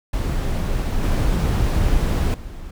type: noise with level steps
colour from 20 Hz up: brown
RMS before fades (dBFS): -21 / -18 / -34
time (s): 0.13-2.71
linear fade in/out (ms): 5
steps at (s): 1.03 / 2.34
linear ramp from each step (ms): 2
effects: none